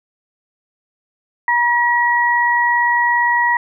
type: tone pair together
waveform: sine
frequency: 957.5 / 1915 Hz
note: A#5 / A#6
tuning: +46 / +46 cents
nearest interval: octave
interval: 1200 cents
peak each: -15 dBFS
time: 1.48-3.57 s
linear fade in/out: 2 ms
effects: none